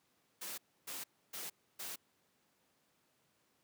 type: noise bursts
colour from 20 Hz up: white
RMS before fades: -44 dBFS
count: 4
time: 0.41-1.96 s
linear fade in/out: 10 ms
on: 170 ms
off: 290 ms
effects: pink hiss -75 dBFS RMS until 3.63 s + high-pass 150 Hz 12 dB/octave